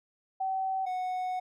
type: tone pair in turn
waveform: sine / triangle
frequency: 764 / 736.7 Hz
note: G5 / F#5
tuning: -45 / -8 cents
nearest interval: minor second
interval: 63 cents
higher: first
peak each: -28 dBFS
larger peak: neither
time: 0.4-0.86 / 0.86-1.4 s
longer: second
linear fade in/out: 10 ms
effects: none